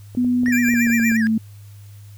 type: clicks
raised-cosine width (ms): 2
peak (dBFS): -23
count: 10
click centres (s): 0.15 / 0.246 / 0.434 / 0.483 / 0.686 / 0.739 / 0.87 / 0.901 / 0.998 / 1.117
type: tone with pitch glide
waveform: sine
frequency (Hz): 246.9 to 221.2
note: B3 to A3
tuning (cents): 0 to +9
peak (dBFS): -15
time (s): 0.17-1.38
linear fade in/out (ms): 5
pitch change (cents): -191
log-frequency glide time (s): 0.47-1.27
type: tone with vibrato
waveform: triangle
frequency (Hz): 1760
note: A6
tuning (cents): 0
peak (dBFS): -21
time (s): 0.46-1.27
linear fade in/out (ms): 0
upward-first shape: sine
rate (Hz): 8.6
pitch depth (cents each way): 160
type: tone with tremolo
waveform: square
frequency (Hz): 2365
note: D7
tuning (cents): +12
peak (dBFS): -20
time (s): 0.52-1.17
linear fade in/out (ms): 5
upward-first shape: triangle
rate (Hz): 7.7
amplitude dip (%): 70
effects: added 102 Hz sine -38 dBFS peak until 2.17 s + white hiss -54 dBFS RMS until 2.17 s